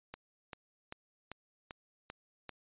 click train, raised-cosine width 0.3 ms, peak -27 dBFS, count 7, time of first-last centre 0.14-2.493 s, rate 2.55 Hz, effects resampled to 8000 Hz

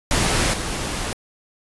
pink noise with level steps, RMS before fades -19 / -26 dBFS, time 0.11-1.13 s, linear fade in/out 0 ms, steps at 0.53 s, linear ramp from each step 10 ms, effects resampled to 24000 Hz

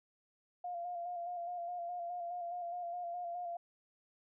sine tone with vibrato, 700 Hz, F5, 4 cents sharp, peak -38 dBFS, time 0.64-3.57 s, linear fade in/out 5 ms, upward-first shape square, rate 4.8 Hz, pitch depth 30 cents each way, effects none

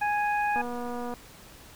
harmonic tone, 830 Hz, G#5, 1 cent flat, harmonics 1 / 2 / 3, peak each -25 / -31 / -35 dBFS, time 0.01-0.62 s, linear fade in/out 10 ms
click train, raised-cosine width 1 ms, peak -23 dBFS, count 141, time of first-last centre 0.56-1.139 s, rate 242 Hz
effects pink hiss -50 dBFS RMS until 1.75 s

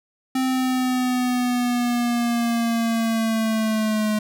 square linear sweep, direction down, 261 to 212.6 Hz, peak -20 dBFS, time 0.35-4.19 s, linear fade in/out 5 ms, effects none

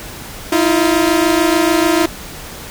sawtooth tone pair together, 317.2 / 344 Hz, D#4 / F4, +33 / -26 cents, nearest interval minor second, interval 141 cents, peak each -10 dBFS, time 0.52-2.06 s, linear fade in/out 5 ms, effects pink hiss -31 dBFS RMS until 2.7 s

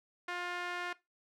sawtooth tone with band-pass filter, 353.8 Hz, F4, 23 cents sharp, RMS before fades -39 dBFS, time 0.28-0.93 s, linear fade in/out 5 ms, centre 1700 Hz, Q 1.3, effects noise-tail reverb RT60 0.2 s tail -18 dB re dry

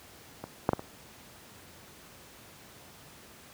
clicks, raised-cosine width 1 ms, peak -23 / -8 / -11 / -24 dBFS, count 4, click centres 0.44 / 0.691 / 0.733 / 0.794 s, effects pink hiss -52 dBFS RMS until 3.53 s + high-pass 80 Hz 12 dB/octave

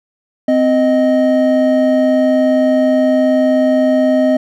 triangle tone pair together, 258.7 / 622.3 Hz, C4 / D#5, -19 / 0 cents, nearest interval octave + minor third, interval 1519 cents, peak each -10 dBFS, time 0.48-4.37 s, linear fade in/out 5 ms, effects none

